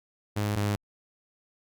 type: tone pair in turn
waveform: sawtooth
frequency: 103.83 / 102.87 Hz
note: G#2 / G#2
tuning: 0 / -16 cents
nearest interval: unison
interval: 16 cents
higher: first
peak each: -22 / -21 dBFS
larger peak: second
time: 0.36-0.56 / 0.56-0.76 s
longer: neither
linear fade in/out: 10 ms
effects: Opus 48 kbps